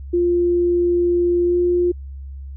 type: tone with pitch glide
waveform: sine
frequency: 349.2 to 352.6 Hz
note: F4 to F4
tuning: 0 to +17 cents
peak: -14 dBFS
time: 0.13-1.92 s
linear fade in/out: 10 ms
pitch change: +17 cents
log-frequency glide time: 1.45-1.57 s
effects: added 68 Hz sine -30 dBFS peak until 2.56 s